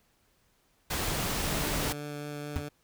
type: noise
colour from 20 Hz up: pink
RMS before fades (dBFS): -31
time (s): 0.9-1.93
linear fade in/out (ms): 10
type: tone with vibrato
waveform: 15% pulse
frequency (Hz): 146.83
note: D3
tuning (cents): 0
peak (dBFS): -30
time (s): 1.57-2.69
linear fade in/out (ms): 10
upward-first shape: sine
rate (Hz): 4.6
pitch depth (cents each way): 8
type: tone with exponential decay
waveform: square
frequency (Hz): 85.7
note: F2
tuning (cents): -32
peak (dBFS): -24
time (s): 2.56-2.66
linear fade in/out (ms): 0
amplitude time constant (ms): 21
effects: pink hiss -69 dBFS RMS until 2.83 s